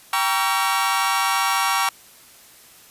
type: chord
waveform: sawtooth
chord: G diminished seventh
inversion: none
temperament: just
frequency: 784 / 940.8 / 1128.9 / 1354.7 Hz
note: G5 / Bb5 / Db6 / Fb6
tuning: 0 / +16 / +31 / +47 cents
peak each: -21 / -20 / -19 / -22 dBFS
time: 0.13-1.89 s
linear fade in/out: 2 ms
effects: white hiss -48 dBFS RMS until 2.9 s + resampled to 32000 Hz